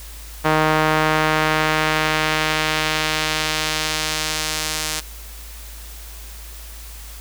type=tone with band-pass filter sweep; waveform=sawtooth; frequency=155.56 Hz; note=D#3; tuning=in tune; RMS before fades=-20 dBFS; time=0.44-5.01 s; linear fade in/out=20 ms; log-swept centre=1100 to 7100 Hz; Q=0.79; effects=added 54 Hz sine -35 dBFS peak until 7.2 s + white hiss -40 dBFS RMS until 7.2 s